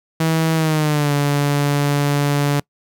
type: tone with pitch glide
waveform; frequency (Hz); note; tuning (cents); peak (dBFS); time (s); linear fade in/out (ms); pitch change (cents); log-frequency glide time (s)
sawtooth; 161.4 to 143.79; E3 to D3; -36 to -36; -11; 0.2-2.6; 5; -200; 0.55-1.13
effects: noise-tail reverb RT60 0.1 s tail -25 dB re dry